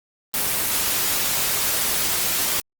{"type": "noise", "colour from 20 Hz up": "white", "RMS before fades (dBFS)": -22, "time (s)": [0.34, 2.6], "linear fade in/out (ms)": 0, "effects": ["Opus 24 kbps"]}